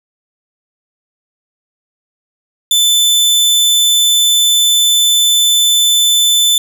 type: tone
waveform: sawtooth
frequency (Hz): 3520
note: A7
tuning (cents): 0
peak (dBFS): -5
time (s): 2.71-6.58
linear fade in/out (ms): 2
effects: none